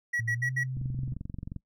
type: tone bursts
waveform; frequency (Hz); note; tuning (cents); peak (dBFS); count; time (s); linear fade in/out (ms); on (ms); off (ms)
triangle; 1924; B6; -46; -25; 4; 0.13-0.638; 10; 76; 68
type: tone with pitch glide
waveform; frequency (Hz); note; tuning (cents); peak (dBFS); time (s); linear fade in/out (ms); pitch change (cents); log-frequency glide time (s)
sine; 114.1 to 129.56; A#2 to C3; -37 to -17; -31; 0.19-1.14; 5; +220; 0.31-0.49
type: click train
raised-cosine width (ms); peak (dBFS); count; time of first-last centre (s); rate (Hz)
5; -25; 19; 0.77-1.563; 22.7
effects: noise-tail reverb RT60 0.1 s tail -22 dB re dry